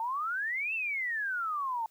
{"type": "exponential two-way sweep", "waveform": "sine", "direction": "up then down", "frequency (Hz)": [880, 2719, 880], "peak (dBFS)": -30, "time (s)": [0, 1.86], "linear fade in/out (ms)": 2, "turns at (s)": 0.74, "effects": ["white hiss -68 dBFS RMS until 1.9 s", "high-pass 100 Hz 12 dB/octave"]}